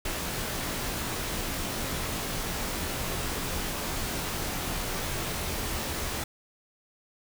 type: noise with comb filter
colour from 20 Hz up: pink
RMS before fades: -32 dBFS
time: 0.05-6.24 s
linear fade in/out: 5 ms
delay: 20 ms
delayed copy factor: -0.6
effects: none